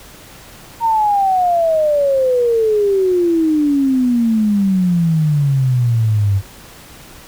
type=exponential sweep; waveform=sine; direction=down; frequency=932.3 to 95.7 Hz; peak=-11 dBFS; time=0.8-6.42 s; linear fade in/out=50 ms; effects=pink hiss -39 dBFS RMS until 7.27 s

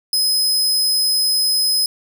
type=tone; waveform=sawtooth; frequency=5070 Hz; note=D#8; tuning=32 cents sharp; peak=-12 dBFS; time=0.13-1.86 s; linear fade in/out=2 ms; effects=none

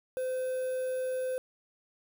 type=tone with quantisation; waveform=triangle; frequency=514 Hz; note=C5; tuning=31 cents flat; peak=-28 dBFS; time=0.17-1.38 s; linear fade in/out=0 ms; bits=8; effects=none

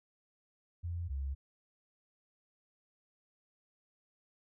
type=tone pair in turn; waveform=sine; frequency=86 / 68.4 Hz; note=F2 / C#2; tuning=-26 / -23 cents; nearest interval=major third; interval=397 cents; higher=first; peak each=-35 / -34 dBFS; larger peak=second; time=0.83-1.09 / 1.09-1.35 s; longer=neither; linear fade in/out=20 ms; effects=none

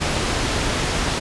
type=low-pass noise; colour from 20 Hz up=pink; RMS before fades=-22 dBFS; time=0-1.2 s; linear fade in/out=20 ms; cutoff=6900 Hz; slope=12 dB/octave; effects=resampled to 24000 Hz

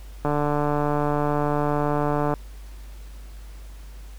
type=click train; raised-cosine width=1 ms; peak=-10 dBFS; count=308; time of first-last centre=0.25-2.338 s; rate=147 Hz; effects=added 50 Hz sine -37 dBFS peak until 4.18 s + pink hiss -52 dBFS RMS until 4.18 s

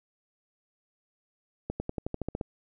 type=accelerating click train; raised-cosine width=2 ms; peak=-18 dBFS; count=10; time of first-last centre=1.7-2.412 s; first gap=100 ms; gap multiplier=0.94; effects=none

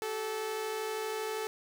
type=tone pair together; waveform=sawtooth; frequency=383.4 / 436 Hz; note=G4 / A4; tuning=-38 / -16 cents; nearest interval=major second; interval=222 cents; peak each=-38 / -30 dBFS; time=0.02-1.47 s; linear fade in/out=0 ms; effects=none

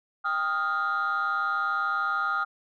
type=tone cluster; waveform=sine; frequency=790 / 1243 / 1403 Hz; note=G5 / D#6 / F6; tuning=+13 / -2 / +8 cents; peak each=-33 / -26 / -26 dBFS; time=0.24-2.45 s; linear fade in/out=20 ms; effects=tanh soft clip ceiling -20 dBFS

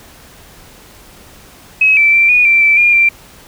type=tone with pitch steps; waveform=sine; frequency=2557 / 2328 / 2349 / 2459 / 2349 / 2326 / 2412 / 2360 Hz; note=D#7 / D7 / D7 / D#7 / D7 / D7 / D7 / D7; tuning=+47 / -16 / 0 / -21 / 0 / -17 / +46 / +8 cents; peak=-6 dBFS; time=1.81-3.09 s; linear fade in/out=5 ms; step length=160 ms; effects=pink hiss -40 dBFS RMS until 3.47 s

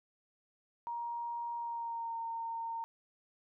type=tone with pitch glide; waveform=sine; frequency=942 to 916.8 Hz; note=A#5 to A#5; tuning=+18 to -29 cents; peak=-36 dBFS; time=0.87-2.84 s; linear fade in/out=0 ms; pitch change=-47 cents; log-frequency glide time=1.56-2.18 s; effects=none

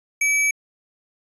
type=tone with sample-and-hold; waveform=sine; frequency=2300 Hz; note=D7; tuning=37 cents flat; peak=-16 dBFS; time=0.21-0.51 s; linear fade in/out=5 ms; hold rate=8820 Hz; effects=resampled to 24000 Hz

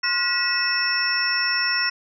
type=tone cluster; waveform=sine; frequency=1060 / 1438 / 1931 / 2595 / 5420 Hz; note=C6 / F#6 / B6 / E7 / E8; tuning=+22 / -50 / -39 / -28 / +47 cents; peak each=-31 / -27 / -25 / -28 / -23 dBFS; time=0.03-1.9 s; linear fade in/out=10 ms; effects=none

